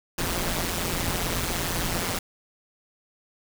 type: noise with amplitude modulation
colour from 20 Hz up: pink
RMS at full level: -24 dBFS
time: 0.18-2.19 s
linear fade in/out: 5 ms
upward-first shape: sine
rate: 173 Hz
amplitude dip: 80%
effects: none